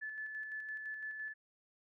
sine tone with tremolo, 1735 Hz, A6, 25 cents flat, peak -39 dBFS, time 0.01-1.34 s, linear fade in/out 20 ms, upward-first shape square, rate 5.9 Hz, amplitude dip 35%, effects none

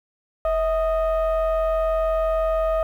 sine tone with frequency modulation, 643 Hz, E5, 43 cents flat, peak -17 dBFS, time 0.45-2.83 s, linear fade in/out 2 ms, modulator 600 Hz, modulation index 0.65, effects tanh soft clip ceiling -16 dBFS + 9-bit

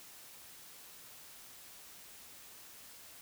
silence, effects white hiss -54 dBFS RMS until 3.21 s

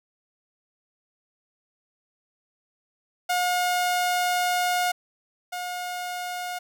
sawtooth tone pair in turn, 718 / 718 Hz, F5 / F5, +48 / +48 cents, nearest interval unison, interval 0 cents, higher neither, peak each -18 / -26 dBFS, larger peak first, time 3.29-4.92 / 5.52-6.59 s, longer first, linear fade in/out 10 ms, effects none

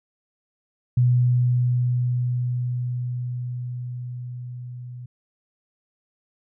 sine tone with level ramp, 123.47 Hz, B2, in tune, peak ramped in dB -14 to -34 dBFS, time 0.97-5.06 s, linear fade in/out 5 ms, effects none

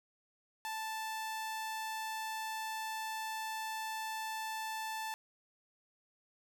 sawtooth tone, 880 Hz, A5, in tune, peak -34 dBFS, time 0.65-5.14 s, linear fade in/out 0 ms, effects none

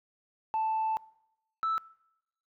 sine tone pair in turn, 880 / 1316 Hz, A5 / E6, 0 / -3 cents, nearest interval perfect fifth, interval 697 cents, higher second, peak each -25 dBFS, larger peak neither, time 0.54-0.97 / 1.63-1.78 s, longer first, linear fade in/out 0 ms, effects noise-tail reverb RT60 0.8 s tail -23 dB re dry + tanh soft clip ceiling -24 dBFS

